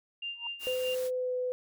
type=tone with tremolo; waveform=sine; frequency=2794 Hz; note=F7; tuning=in tune; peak=-33 dBFS; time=0.22-0.95 s; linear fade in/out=5 ms; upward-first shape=sine; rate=4.8 Hz; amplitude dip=75%
type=tone with exponential growth; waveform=sine; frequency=944 Hz; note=A#5; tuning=22 cents sharp; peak=-38 dBFS; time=0.35-0.47 s; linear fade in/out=2 ms; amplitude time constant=25 ms
type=noise; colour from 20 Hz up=white; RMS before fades=-45 dBFS; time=0.59-1.11 s; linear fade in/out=50 ms
type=tone with pitch glide; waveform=sine; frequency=509 to 502 Hz; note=C5 to B4; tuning=-48 to +28 cents; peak=-29 dBFS; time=0.67-1.52 s; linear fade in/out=0 ms; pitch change=-24 cents; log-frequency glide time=1.02-1.35 s
effects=none